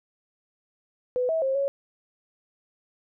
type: tone with pitch steps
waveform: sine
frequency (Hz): 499.7 / 647 / 534 / 555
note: B4 / E5 / C5 / C#5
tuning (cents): +20 / -32 / +35 / +2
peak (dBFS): -22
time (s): 1.16-1.68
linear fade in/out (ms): 0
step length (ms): 130
effects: none